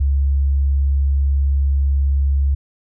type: tone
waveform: sine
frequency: 69.2 Hz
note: C#2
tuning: 2 cents flat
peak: -13 dBFS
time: 0-2.55 s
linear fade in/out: 10 ms
effects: none